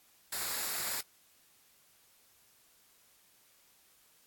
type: noise with comb filter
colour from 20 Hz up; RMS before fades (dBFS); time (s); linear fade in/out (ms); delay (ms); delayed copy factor
white; -36; 0.32-1.01; 5; 0.33; -0.5
effects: white hiss -65 dBFS RMS until 4.26 s + AAC 64 kbps